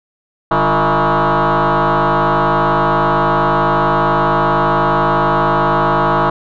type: tone with frequency modulation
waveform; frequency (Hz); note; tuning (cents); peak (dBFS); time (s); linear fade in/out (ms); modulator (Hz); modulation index
sine; 136.3; C#3; -29; -8; 0.51-6.3; 5; 162; 7.6
effects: tanh soft clip ceiling -9 dBFS